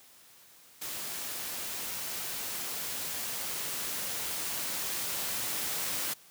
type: noise with level ramp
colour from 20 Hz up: white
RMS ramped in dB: -38 to -33 dBFS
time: 0.81-6.14 s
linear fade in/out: 10 ms
effects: white hiss -57 dBFS RMS until 6.3 s + high-pass 80 Hz 12 dB/octave